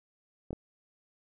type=clicks; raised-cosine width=2 ms; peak=-24 dBFS; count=2; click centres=0.507 / 0.53 s; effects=none